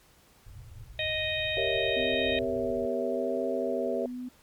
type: low-pass noise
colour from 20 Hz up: white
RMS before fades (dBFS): -45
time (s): 0.46-2.86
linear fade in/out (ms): 10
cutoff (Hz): 130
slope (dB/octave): 96
type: harmonic tone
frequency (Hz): 622.3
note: D#5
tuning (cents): 0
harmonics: 1 / 3 / 4 / 5 / 6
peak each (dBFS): -33 / -35 / -33 / -38 / -33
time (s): 0.99-2.39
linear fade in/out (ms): 2
type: chord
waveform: sine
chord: G diminished seventh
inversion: none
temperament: equal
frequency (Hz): 392 / 466.2 / 554.4 / 659.3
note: G4 / Bb4 / Db5 / Fb5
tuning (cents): 0 / 0 / 0 / 0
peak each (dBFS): -33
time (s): 1.57-4.06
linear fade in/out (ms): 2
type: tone with vibrato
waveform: sine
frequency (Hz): 253.2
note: B3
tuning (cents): +43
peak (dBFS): -34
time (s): 1.96-4.29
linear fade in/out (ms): 10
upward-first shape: triangle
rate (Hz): 0.83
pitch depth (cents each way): 39
effects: pink hiss -60 dBFS RMS until 4.42 s + MP3 96 kbps